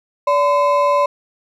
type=ring-modulated tone; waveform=triangle; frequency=798 Hz; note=G5; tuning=31 cents sharp; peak=-7 dBFS; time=0.27-1.06 s; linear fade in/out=5 ms; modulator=222 Hz; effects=none